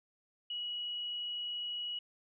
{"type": "tone", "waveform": "sine", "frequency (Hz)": 2917, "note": "F#7", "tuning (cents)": -25, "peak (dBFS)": -36, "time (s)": [0.5, 1.99], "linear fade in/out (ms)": 5, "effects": []}